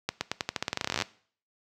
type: accelerating click train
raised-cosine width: 0.2 ms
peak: -10 dBFS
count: 22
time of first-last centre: 0.09-1.022 s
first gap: 120 ms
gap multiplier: 0.88
effects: noise-tail reverb RT60 0.5 s tail -20 dB re dry + high-pass 80 Hz 12 dB/octave